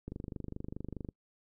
click train, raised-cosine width 3 ms, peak -27 dBFS, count 26, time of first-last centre 0.08-1.088 s, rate 24.8 Hz, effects noise-tail reverb RT60 0.1 s tail -26 dB re dry

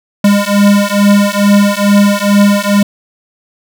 square beating tone pair, 201.7 / 204 Hz, G3 / G#3, +50 / -31 cents, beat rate 2.3 Hz, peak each -10 dBFS, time 0.24-2.83 s, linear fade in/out 5 ms, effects none

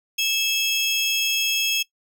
30% pulse tone pair together, 2626 / 3276 Hz, E7 / G#7, -7 / -24 cents, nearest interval major third, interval 383 cents, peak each -20 dBFS, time 0.18-1.83 s, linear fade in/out 10 ms, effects noise-tail reverb RT60 0.1 s tail -20 dB re dry

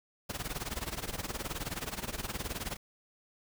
pink noise with tremolo, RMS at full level -35 dBFS, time 0.29-2.77 s, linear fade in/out 10 ms, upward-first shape sine, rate 19 Hz, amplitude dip 85%, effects none

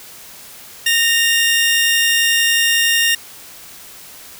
sawtooth tone pair together, 1843 / 2800 Hz, A#6 / F7, -20 / +4 cents, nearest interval perfect fifth, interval 724 cents, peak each -12 dBFS, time 0.86-3.15 s, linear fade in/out 5 ms, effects white hiss -38 dBFS RMS until 4.39 s

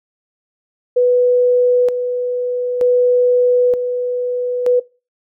sine tone with tremolo, 493.9 Hz, B4, in tune, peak -9 dBFS, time 0.96-4.8 s, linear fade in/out 10 ms, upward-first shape square, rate 0.54 Hz, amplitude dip 55%, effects noise-tail reverb RT60 0.3 s tail -21 dB re dry

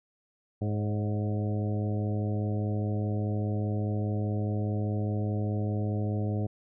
harmonic tone with a mistuned harmonic, 104.9 Hz, G#2, 18 cents sharp, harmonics 1 / 2 / 3 / 4 / 5 / 6 / 7, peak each -28 / -34 / -38 / -40 / -42 / -44 / -45 dBFS, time 0.61-6.47 s, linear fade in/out 10 ms, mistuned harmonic 5, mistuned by +38 cents, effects none

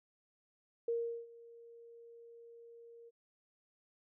sine tone with ADSR envelope, 466.2 Hz, A#4, in tune, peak -31 dBFS, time 0.88-3.11 s, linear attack 4 ms, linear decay 380 ms, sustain -22 dB, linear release 31 ms, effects none

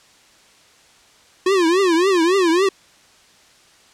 square tone with vibrato, 358.2 Hz, F4, 44 cents sharp, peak -14 dBFS, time 1.46-2.69 s, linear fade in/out 5 ms, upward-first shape triangle, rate 3.6 Hz, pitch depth 210 cents each way, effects white hiss -51 dBFS RMS until 3.93 s + low-pass 7000 Hz 12 dB/octave

